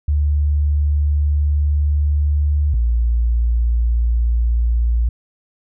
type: tone pair in turn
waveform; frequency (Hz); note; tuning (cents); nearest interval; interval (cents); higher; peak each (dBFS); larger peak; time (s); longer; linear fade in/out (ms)
sine; 73.4 / 58.26; D2 / A#1; 0 / 0; major third; 400; first; -13; neither; 0.08-2.74 / 2.74-5.09; first; 5
effects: none